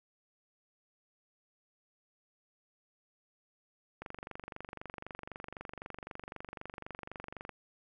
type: click train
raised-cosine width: 0.5 ms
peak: -27 dBFS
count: 84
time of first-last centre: 4.02-7.493 s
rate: 23.9 Hz
effects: none